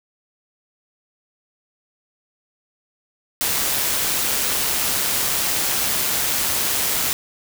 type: noise with amplitude modulation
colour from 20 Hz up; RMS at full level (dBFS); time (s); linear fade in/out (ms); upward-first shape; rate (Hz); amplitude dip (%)
white; -20; 3.41-7.13; 0; sine; 137; 25
effects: none